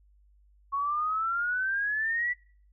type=exponential sweep; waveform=sine; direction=up; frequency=1100 to 1975.5 Hz; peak=-26 dBFS; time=0.72-2.34 s; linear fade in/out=20 ms; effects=noise-tail reverb RT60 0.5 s tail -25 dB re dry + added 50 Hz sine -58 dBFS peak until 2.72 s